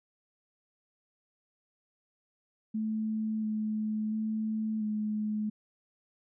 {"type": "tone with pitch steps", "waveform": "sine", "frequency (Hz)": [218, 215.3, 218.1, 212.9], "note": ["A3", "A3", "A3", "G#3"], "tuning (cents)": [-16, -37, -15, 43], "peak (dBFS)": -29, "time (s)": [2.74, 5.5], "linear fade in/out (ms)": 10, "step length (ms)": 690, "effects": []}